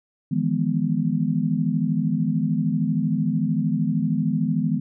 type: chord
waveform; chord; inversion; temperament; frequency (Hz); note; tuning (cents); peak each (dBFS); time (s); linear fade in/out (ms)
sine; E major seventh; third; equal with one note detuned; 155.56 / 168.67 / 207.7 / 246.9; D#3 / E3 / G#3 / B3; 0 / +40 / 0 / 0; -25; 0.31-4.8; 10
effects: none